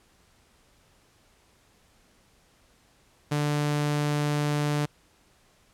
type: tone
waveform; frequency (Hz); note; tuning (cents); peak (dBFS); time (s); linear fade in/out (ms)
sawtooth; 147.5; D3; +8; -20; 3.31-4.86; 10
effects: pink hiss -62 dBFS RMS until 5.73 s + low-pass 11000 Hz 12 dB/octave